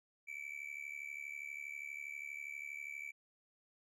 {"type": "tone with amplitude modulation", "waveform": "triangle", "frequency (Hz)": 2306, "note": "D7", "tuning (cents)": -32, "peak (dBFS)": -38, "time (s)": [0.27, 3.12], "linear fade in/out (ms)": 20, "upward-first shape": "sine", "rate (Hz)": 72.4, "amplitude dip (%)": 85, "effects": []}